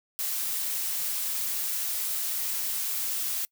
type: noise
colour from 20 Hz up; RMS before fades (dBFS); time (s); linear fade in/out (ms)
blue; -30; 0.19-3.45; 0
effects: noise-tail reverb RT60 0.1 s tail -25 dB re dry